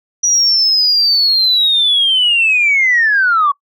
sine linear sweep, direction down, 5840 to 1108.7 Hz, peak -8 dBFS, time 0.23-3.52 s, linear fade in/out 10 ms, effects noise-tail reverb RT60 0.1 s tail -24 dB re dry + tanh soft clip ceiling -4 dBFS

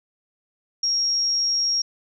sine tone, 5588 Hz, F8, in tune, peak -19 dBFS, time 0.83-1.82 s, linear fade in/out 5 ms, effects none

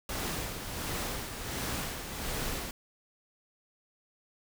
pink noise with tremolo, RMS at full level -34 dBFS, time 0.09-2.71 s, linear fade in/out 2 ms, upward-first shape sine, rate 1.4 Hz, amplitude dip 50%, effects none

